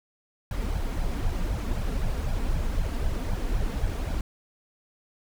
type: noise with flanger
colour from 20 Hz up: brown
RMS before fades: -27 dBFS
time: 0.51-4.21 s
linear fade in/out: 2 ms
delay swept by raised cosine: 1.2 to 4.4 ms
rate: 3.9 Hz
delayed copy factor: +0.65
effects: none